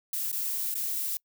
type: noise with dropouts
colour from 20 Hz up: violet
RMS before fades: -31 dBFS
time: 0.13-1.17 s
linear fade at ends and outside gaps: 2 ms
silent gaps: 0.317-0.327 / 0.742-0.752 s
effects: noise-tail reverb RT60 0.1 s tail -26 dB re dry